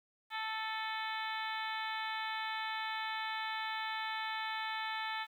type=harmonic tone with a mistuned harmonic; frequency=440 Hz; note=A4; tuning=in tune; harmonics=2 / 3 / 4 / 5 / 6 / 7 / 8 / 9; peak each=-40 / -44 / -42 / -45 / -50 / -49 / -47 / -50 dBFS; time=0.3-5.27 s; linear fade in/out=50 ms; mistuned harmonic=6; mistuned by=-60 cents; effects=11-bit